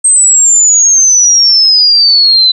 sine exponential sweep, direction down, 8372 to 3996 Hz, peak -3 dBFS, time 0.04-2.52 s, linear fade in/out 10 ms, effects none

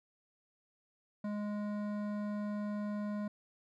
sine tone with hard clipping, 207.7 Hz, G#3, in tune, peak -37 dBFS, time 1.24-3.28 s, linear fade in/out 5 ms, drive 13 dB, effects none

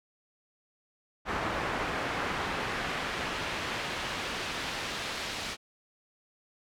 brown noise with band-pass filter sweep, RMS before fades -34 dBFS, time 1.25-5.57 s, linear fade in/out 50 ms, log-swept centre 1400 to 4000 Hz, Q 0.79, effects none

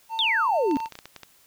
triangle tone with tremolo, 899 Hz, A5, 37 cents sharp, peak -25 dBFS, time 0.09-0.89 s, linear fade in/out 50 ms, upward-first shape sine, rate 6.9 Hz, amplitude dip 25%
sine exponential sweep, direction down, 3761 to 255.6 Hz, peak -20 dBFS, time 0.19-0.77 s, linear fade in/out 0 ms
clicks, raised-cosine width 0.2 ms, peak -22 dBFS, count 10, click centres 0.712 / 0.758 / 0.803 / 0.859 / 0.923 / 0.954 / 0.989 / 1.056 / 1.163 / 1.233 s
effects white hiss -58 dBFS RMS until 1.46 s

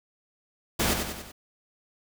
pink noise with echo, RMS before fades -25 dBFS, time 0.79-0.94 s, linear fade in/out 10 ms, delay 95 ms, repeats 4, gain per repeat -5 dB, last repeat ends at 1.32 s, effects none

